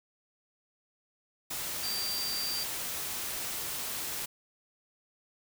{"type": "tone in noise", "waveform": "sine", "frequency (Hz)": 4699, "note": "D8", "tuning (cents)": 0, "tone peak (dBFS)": -33, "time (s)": [1.83, 2.64], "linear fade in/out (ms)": 10, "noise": "white", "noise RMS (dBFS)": -36, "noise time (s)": [1.5, 4.26], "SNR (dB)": 0, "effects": []}